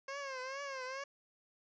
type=tone with vibrato; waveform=15% pulse; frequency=537 Hz; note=C5; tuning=45 cents sharp; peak=-34 dBFS; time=0.08-1.04 s; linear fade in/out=5 ms; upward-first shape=triangle; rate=2.3 Hz; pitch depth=110 cents each way; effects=resampled to 16000 Hz